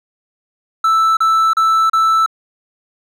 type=tone bursts; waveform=triangle; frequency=1320 Hz; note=E6; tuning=2 cents sharp; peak=-8 dBFS; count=4; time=0.84-2.262 s; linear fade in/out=5 ms; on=330 ms; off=34 ms; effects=none